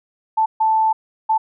sine tone bursts at uneven times, 880 Hz, A5, in tune, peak -13 dBFS, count 3, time 0.37-0.46 / 0.6-0.93 / 1.29-1.38 s, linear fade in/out 10 ms, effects none

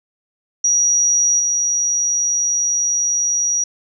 sine tone with level steps, 5770 Hz, F#8, 44 cents flat, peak -12 / -15 dBFS, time 0.64-3.64 s, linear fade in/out 5 ms, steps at 1.39 s, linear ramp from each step 10 ms, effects none

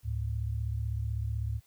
sine tone pair together, 72.15 / 108.1 Hz, D2 / A2, -30 / -30 cents, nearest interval perfect fifth, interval 700 cents, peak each -33 / -32 dBFS, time 0.03-1.61 s, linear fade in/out 50 ms, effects white hiss -67 dBFS RMS until 1.66 s

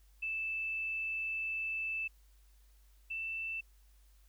sine tone pair in turn, 2637 / 2660 Hz, E7 / E7, 0 / +15 cents, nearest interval unison, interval 15 cents, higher second, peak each -34 / -36 dBFS, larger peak first, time 0.22-2.08 / 3.1-3.61 s, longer first, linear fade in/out 10 ms, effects added 50 Hz sine -60 dBFS peak until 4.28 s + white hiss -72 dBFS RMS until 4.28 s

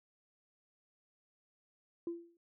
sine tone with exponential decay, 340.2 Hz, F4, 45 cents flat, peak -32 dBFS, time 2.07-2.37 s, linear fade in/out 2 ms, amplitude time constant 65 ms, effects tanh soft clip ceiling -31 dBFS

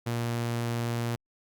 sawtooth tone, 117.9 Hz, A#2, 20 cents sharp, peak -24 dBFS, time 0.06-1.16 s, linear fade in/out 10 ms, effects Opus 48 kbps

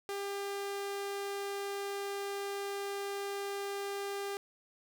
sawtooth tone, 399.3 Hz, G4, 32 cents sharp, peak -32 dBFS, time 0.09-4.37 s, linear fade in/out 0 ms, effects none

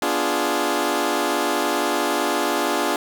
15% pulse chord, B diminished seventh, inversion none, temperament equal, 246.9 / 293.7 / 349.2 / 415.3 Hz, B3 / D4 / F4 / Ab4, 0 / 0 / 0 / 0 cents, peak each -23 / -18 / -18 / -19 dBFS, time 0.02-2.96 s, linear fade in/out 2 ms, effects none

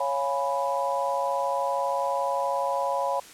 sine chord, C# dominant seventh, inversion none, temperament equal, 554.4 / 698.5 / 830.6 / 987.8 Hz, C#5 / E#5 / G#5 / B5, 0 / 0 / 0 / 0 cents, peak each -28 / -32 / -31 / -28 dBFS, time 0-3.2 s, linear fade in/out 5 ms, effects white hiss -47 dBFS RMS until 3.33 s + low-pass 10000 Hz 12 dB/octave

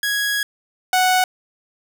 sawtooth tone pair in turn, 1661.2 / 740 Hz, G#6 / F#5, 0 / 0 cents, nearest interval octave + major second, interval 1400 cents, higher first, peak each -15 / -10 dBFS, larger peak second, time 0.03-0.43 / 0.93-1.24 s, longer first, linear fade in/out 2 ms, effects none

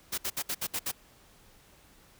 white noise bursts, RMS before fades -32 dBFS, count 7, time 0.12-0.917 s, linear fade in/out 10 ms, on 59 ms, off 64 ms, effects pink hiss -59 dBFS RMS until 2.19 s

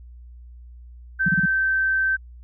sine tone, 1551 Hz, G6, 19 cents flat, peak -18 dBFS, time 1.19-2.17 s, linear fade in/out 20 ms
sine tone bursts, 174.61 Hz, F3, in tune, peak -18 dBFS, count 4, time 1.26-1.457 s, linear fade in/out 5 ms, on 26 ms, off 31 ms
effects added 60 Hz sine -40 dBFS peak until 2.43 s

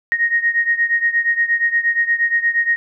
sine beating tone pair, 1864.7 / 1873.2 Hz, A#6 / A#6, 0 / +8 cents, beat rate 8.5 Hz, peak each -16 / -19 dBFS, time 0.12-2.76 s, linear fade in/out 0 ms, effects none

